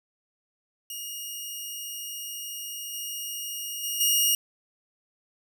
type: tone with level steps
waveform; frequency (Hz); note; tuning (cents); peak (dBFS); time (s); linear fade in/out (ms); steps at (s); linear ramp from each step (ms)
10% pulse; 2859; F7; +40; -26 / -24 / -20 / -12; 0.9-4.35; 2; 2.93 / 3.83 / 4; 10
effects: none